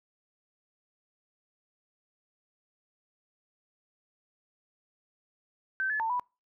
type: tone with pitch steps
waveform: sine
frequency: 1547 / 1721 / 898 / 986 Hz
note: G6 / A6 / A5 / B5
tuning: -23 / -39 / +35 / -3 cents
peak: -27 dBFS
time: 5.8-6.196 s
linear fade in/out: 0 ms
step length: 99 ms
effects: noise-tail reverb RT60 0.3 s tail -26 dB re dry